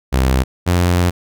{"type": "tone pair in turn", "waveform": "sawtooth", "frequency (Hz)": [65.1, 88.39], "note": ["C2", "F2"], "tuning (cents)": [-8, 21], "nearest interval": "perfect fourth", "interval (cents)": 529, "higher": "second", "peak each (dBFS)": -8, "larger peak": "neither", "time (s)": [[0.12, 0.44], [0.66, 1.11]], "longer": "second", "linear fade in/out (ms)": 20, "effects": []}